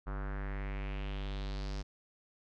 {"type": "tone with low-pass filter sweep", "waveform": "square", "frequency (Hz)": 49.31, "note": "G1", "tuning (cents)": 11, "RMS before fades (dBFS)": -38, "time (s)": [0.06, 1.83], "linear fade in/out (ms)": 20, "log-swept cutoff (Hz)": [1300, 5400], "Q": 3.1, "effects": []}